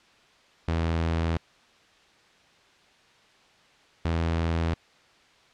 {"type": "tone pair in turn", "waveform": "sawtooth", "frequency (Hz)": [82.4, 82.74], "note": ["E2", "E2"], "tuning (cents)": [0, 7], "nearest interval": "unison", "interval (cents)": 7, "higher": "second", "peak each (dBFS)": -20, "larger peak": "neither", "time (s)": [[0.68, 1.37], [4.05, 4.74]], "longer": "neither", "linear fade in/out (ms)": 0, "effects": ["white hiss -58 dBFS RMS until 5.53 s", "low-pass 4000 Hz 12 dB/octave"]}